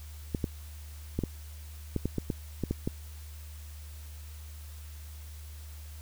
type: clicks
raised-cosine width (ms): 3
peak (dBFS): -16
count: 11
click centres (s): 0.348 / 0.442 / 1.19 / 1.237 / 1.963 / 2.056 / 2.183 / 2.302 / 2.637 / 2.71 / 2.875
effects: added 75 Hz sine -42 dBFS peak until 6.01 s + white hiss -54 dBFS RMS until 6.01 s